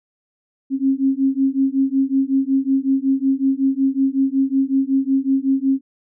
sine beating tone pair, 266.8 / 272.2 Hz, C4 / C#4, +34 / -31 cents, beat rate 5.4 Hz, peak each -18 dBFS, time 0.7-5.81 s, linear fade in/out 50 ms, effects none

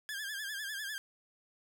sawtooth tone with vibrato, 1661.2 Hz, G#6, in tune, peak -34 dBFS, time 0.09-0.98 s, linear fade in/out 0 ms, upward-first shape sine, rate 10 Hz, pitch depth 95 cents each way, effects none

